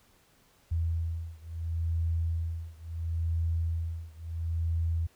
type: beating tone pair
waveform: sine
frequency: 82.41 / 83.14 Hz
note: E2 / E2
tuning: 0 / +15 cents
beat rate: 0.73 Hz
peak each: -31 / -32 dBFS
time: 0.71-5.07 s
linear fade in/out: 10 ms
effects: pink hiss -64 dBFS RMS until 5.15 s

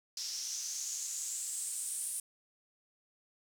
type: noise with band-pass filter sweep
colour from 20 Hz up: white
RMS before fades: -39 dBFS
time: 0.17-2.2 s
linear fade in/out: 2 ms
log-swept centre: 5300 to 9500 Hz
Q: 5.1
effects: none

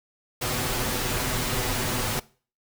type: noise with comb filter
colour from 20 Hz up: pink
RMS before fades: -27 dBFS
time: 0.41-2.2 s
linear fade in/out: 10 ms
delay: 8 ms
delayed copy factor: +0.6
effects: noise-tail reverb RT60 0.4 s tail -21 dB re dry

